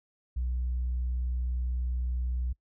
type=tone; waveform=sine; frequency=61.74 Hz; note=B1; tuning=in tune; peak=-26 dBFS; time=0.36-2.53 s; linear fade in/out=10 ms; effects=noise-tail reverb RT60 0.1 s tail -24 dB re dry + tanh soft clip ceiling -25 dBFS